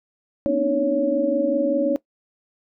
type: tone cluster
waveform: sine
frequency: 240 / 259.2 / 283.5 / 308.9 / 559 Hz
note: B3 / C4 / C#4 / D#4 / C#5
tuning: -49 / -16 / +39 / -12 / +14 cents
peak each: -29 / -29 / -25 / -24 / -20 dBFS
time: 0.46-1.96 s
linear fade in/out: 0 ms
effects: noise-tail reverb RT60 0.1 s tail -19 dB re dry